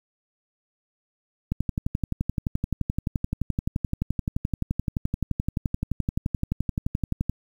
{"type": "click train", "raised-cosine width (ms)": 5, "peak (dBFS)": -12, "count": 68, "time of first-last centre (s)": [1.52, 7.296], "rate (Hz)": 11.6, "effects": ["8-bit"]}